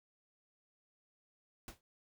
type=noise with exponential decay; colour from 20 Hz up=pink; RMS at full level=-45 dBFS; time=1.68-1.81 s; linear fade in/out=1 ms; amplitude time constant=28 ms; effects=none